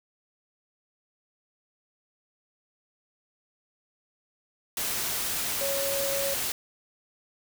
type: tone in noise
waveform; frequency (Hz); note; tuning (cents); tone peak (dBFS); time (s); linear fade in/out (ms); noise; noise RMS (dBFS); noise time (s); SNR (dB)
sine; 554.4; C#5; 0; -29; 5.61-6.34; 2; white; -30; 4.77-6.52; -2
effects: none